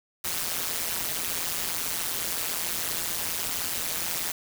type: noise with amplitude modulation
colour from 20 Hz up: white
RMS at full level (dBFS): -26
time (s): 0.24-4.32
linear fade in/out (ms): 5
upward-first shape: sine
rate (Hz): 170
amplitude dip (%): 95
effects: none